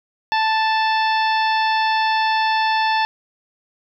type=harmonic tone; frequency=880 Hz; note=A5; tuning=in tune; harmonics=1 / 2 / 3 / 4 / 5 / 6; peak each=-17 / -23 / -27 / -29 / -31 / -33 dBFS; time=0.32-3.05 s; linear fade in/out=0 ms; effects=9-bit